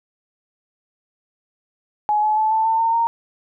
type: tone with pitch steps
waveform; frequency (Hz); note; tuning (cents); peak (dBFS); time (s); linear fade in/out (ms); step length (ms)
sine; 842 / 855.2 / 868.7 / 882.3 / 896.2 / 910.3 / 924.6; G#5 / A5 / A5 / A5 / A5 / A#5 / A#5; +24 / -49 / -22 / +5 / +32 / -41 / -14; -15; 2.09-3.07; 0; 140
effects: none